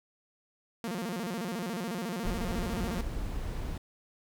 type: tone with vibrato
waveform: sawtooth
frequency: 202.5 Hz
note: G#3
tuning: 43 cents flat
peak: -29 dBFS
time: 0.84-3.01 s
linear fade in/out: 0 ms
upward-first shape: square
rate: 14 Hz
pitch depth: 230 cents each way
type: noise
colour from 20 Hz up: brown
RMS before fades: -35 dBFS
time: 2.24-3.78 s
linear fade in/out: 5 ms
effects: none